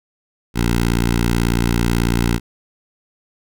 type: tone with notch filter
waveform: 10% pulse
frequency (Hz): 58.2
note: A#1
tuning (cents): -2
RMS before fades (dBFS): -17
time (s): 0.54-2.4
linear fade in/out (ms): 50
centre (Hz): 640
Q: 1.2
effects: none